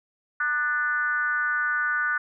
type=tone with frequency modulation; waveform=sine; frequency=1480 Hz; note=F#6; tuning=in tune; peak=-22 dBFS; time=0.4-2.18 s; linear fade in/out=5 ms; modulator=280 Hz; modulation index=0.81; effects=none